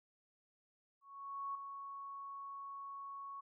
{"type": "tone with ADSR envelope", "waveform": "sine", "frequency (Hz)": 1108.7, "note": "C#6", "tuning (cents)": 0, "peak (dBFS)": -38, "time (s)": [1.01, 3.41], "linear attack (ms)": 540, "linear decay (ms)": 3, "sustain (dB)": -7, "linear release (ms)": 13, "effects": []}